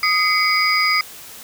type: tone cluster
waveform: sine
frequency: 1245 / 2055 / 2236 / 4919 Hz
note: D#6 / C7 / C#7 / D#8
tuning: +1 / -32 / +14 / -21 cents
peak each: -20 dBFS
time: 0.03-1.01 s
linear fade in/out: 2 ms
effects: white hiss -38 dBFS RMS until 1.43 s